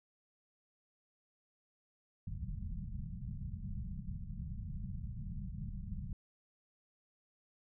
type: low-pass noise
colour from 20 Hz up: pink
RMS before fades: -42 dBFS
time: 2.27-6.13 s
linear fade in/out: 2 ms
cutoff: 210 Hz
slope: 96 dB/octave
effects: none